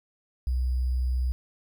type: tone with sample-and-hold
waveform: sine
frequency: 62.9 Hz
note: B1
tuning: 32 cents sharp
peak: -23 dBFS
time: 0.47-1.32 s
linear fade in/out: 0 ms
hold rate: 4900 Hz
effects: none